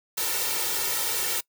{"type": "noise with comb filter", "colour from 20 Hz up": "white", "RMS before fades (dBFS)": -27, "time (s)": [0.17, 1.41], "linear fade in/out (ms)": 10, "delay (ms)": 2.2, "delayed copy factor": 0.9, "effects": ["noise-tail reverb RT60 0.1 s tail -23 dB re dry", "high-pass 150 Hz 12 dB/octave"]}